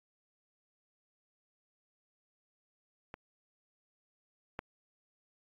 clicks, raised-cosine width 0.5 ms, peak -28 / -22 dBFS, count 2, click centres 3.141 / 4.591 s, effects AAC 48 kbps

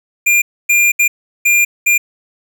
square tone bursts at uneven times, 2400 Hz, D7, 37 cents sharp, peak -9 dBFS, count 5, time 0.26-0.42 / 0.69-0.92 / 0.99-1.08 / 1.45-1.65 / 1.86-1.98 s, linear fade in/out 10 ms, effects none

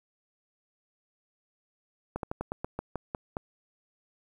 slowing click train, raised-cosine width 1 ms, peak -18 dBFS, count 10, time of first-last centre 2.16-3.369 s, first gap 72 ms, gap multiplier 1.15, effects 9-bit

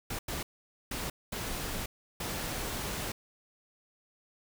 pink noise bursts at uneven times, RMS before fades -36 dBFS, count 5, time 0.1-0.19 / 0.28-0.43 / 0.91-1.1 / 1.32-1.86 / 2.2-3.12 s, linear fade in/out 5 ms, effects none

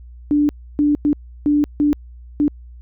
sine tone bursts at uneven times, 293.7 Hz, D4, in tune, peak -12 dBFS, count 6, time 0.31-0.49 / 0.79-0.95 / 1.05-1.13 / 1.46-1.64 / 1.8-1.93 / 2.4-2.48 s, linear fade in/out 0 ms, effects added 60 Hz sine -36 dBFS peak until 2.81 s

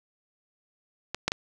clicks, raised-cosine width 0.2 ms, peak -13 / -7 / -10 dBFS, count 3, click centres 1.146 / 1.28 / 1.319 s, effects none

